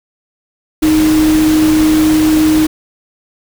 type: tone in noise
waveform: sine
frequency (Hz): 311.1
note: D#4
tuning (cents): 0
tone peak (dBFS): -7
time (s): 0.82-2.67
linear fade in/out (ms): 10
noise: pink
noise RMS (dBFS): -20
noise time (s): 0.82-2.67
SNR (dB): +10
effects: none